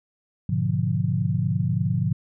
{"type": "chord", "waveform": "sine", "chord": "G# diminished seventh", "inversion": "none", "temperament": "equal with one note detuned", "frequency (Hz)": [103.83, 123.47, 146.83, 175.63], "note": ["G#2", "B2", "D3", "F3"], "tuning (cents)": [0, 0, 0, 10], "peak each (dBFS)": -26, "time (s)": [0.49, 2.13], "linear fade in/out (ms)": 5, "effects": []}